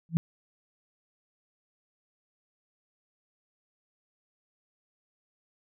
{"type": "tone with exponential growth", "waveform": "sine", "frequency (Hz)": 164.81, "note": "E3", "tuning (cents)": 0, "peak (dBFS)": -16, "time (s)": [0.09, 0.17], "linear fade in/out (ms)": 0, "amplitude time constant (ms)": 16, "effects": []}